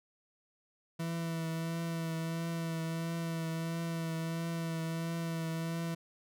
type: tone with vibrato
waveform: 40% pulse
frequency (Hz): 164.81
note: E3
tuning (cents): 0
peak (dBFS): -33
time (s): 0.99-5.95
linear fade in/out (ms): 10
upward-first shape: triangle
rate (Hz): 1.5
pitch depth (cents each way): 27
effects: none